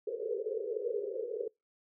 pink band-pass noise, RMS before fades -36 dBFS, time 0.07-1.48 s, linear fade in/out 5 ms, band 400 to 510 Hz, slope 96 dB/octave, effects noise-tail reverb RT60 0.2 s tail -25 dB re dry

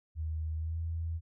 sine tone with pitch glide, 79 to 82.31 Hz, D#2 to E2, +27 to -2 cents, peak -32 dBFS, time 0.15-1.21 s, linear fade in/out 50 ms, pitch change +71 cents, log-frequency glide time 0.57-0.78 s, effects none

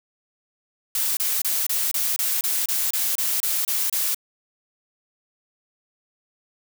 blue noise bursts, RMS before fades -23 dBFS, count 13, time 0.95-4.146 s, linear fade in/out 2 ms, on 220 ms, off 28 ms, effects none

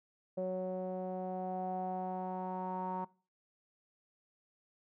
sawtooth tone with low-pass filter sweep, 185 Hz, F#3, in tune, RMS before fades -38 dBFS, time 0.37-3.05 s, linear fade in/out 10 ms, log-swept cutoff 570 to 950 Hz, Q 7, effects noise-tail reverb RT60 0.4 s tail -23 dB re dry

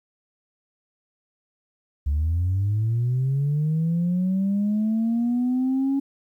sine linear sweep, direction up, 69.3 to 277.2 Hz, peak -18 dBFS, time 2.06-6 s, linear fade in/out 10 ms, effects tanh soft clip ceiling -17 dBFS + 10-bit

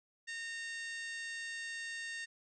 harmonic tone, 918 Hz, A#5, 27 cents flat, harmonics 2 / 3 / 4 / 5 / 6 / 7 / 8 / 9, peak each -41 / -50 / -52 / -53 / -57 / -55 / -59 / -56 dBFS, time 0.27-2.26 s, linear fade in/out 20 ms, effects none

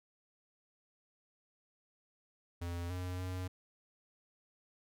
square tone with pitch steps, 86.4 / 90.7 / 91.8 Hz, F2 / F#2 / F#2, -18 / -34 / -13 cents, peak -38 dBFS, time 2.61-3.48 s, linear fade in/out 10 ms, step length 290 ms, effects none

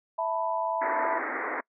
sine chord, E suspended fourth, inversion none, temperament equal with one note detuned, 659.3 / 886.1 / 987.8 Hz, E5 / A5 / B5, 0 / +12 / 0 cents, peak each -30 / -32 / -30 dBFS, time 0.18-1.19 s, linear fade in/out 10 ms
white band-pass noise, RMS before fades -32 dBFS, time 0.81-1.61 s, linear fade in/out 10 ms, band 250 to 2100 Hz, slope 96 dB/octave
effects noise-tail reverb RT60 0.1 s tail -25 dB re dry

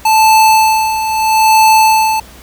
square tone with tremolo, 877 Hz, A5, 6 cents flat, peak -5 dBFS, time 0.05-2.2 s, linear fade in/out 5 ms, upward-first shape sine, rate 0.77 Hz, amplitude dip 65%, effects added 60 Hz sine -40 dBFS peak until 2.42 s + pink hiss -38 dBFS RMS until 2.42 s

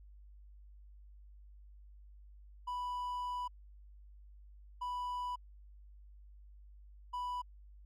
triangle tone bursts at uneven times, 987.8 Hz, B5, in tune, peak -34 dBFS, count 3, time 2.67-3.48 / 4.81-5.36 / 7.13-7.42 s, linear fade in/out 10 ms, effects added 50 Hz sine -53 dBFS peak until 7.85 s + MP3 96 kbps

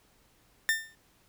40% pulse tone with exponential decay, 1800 Hz, A6, 39 cents sharp, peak -20 dBFS, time 0.69-0.95 s, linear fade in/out 0 ms, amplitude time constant 56 ms, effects pink hiss -65 dBFS RMS until 1.28 s

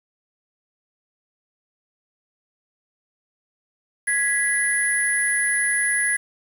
sine tone cluster, 1672 / 1969 / 10260 Hz, G#6 / B6 / E9, +11 / -6 / -48 cents, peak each -23 dBFS, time 4.07-6.17 s, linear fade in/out 10 ms, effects 7-bit

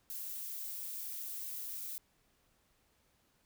violet noise with amplitude modulation, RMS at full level -41 dBFS, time 0.1-1.98 s, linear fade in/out 0 ms, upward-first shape sine, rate 228 Hz, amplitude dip 30%, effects pink hiss -73 dBFS RMS until 3.45 s

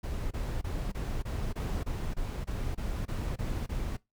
brown noise bursts, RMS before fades -33 dBFS, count 13, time 0.03-3.97 s, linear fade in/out 10 ms, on 280 ms, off 25 ms, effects noise-tail reverb RT60 0.2 s tail -21 dB re dry

